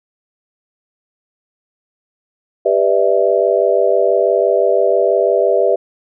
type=chord; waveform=sine; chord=E minor seventh; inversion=first; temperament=just; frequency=395.6 / 494.4 / 593.3 / 659.3 Hz; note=G4 / B4 / D5 / E5; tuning=+16 / +2 / +18 / 0 cents; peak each=-16 dBFS; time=2.65-5.76 s; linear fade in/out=10 ms; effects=none